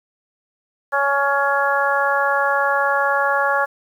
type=harmonic tone; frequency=279.7 Hz; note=C#4; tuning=16 cents sharp; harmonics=2 / 3 / 4 / 5 / 6; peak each=-22 / -22 / -22 / -22 / -22 dBFS; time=0.92-3.66 s; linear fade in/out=20 ms; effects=8-bit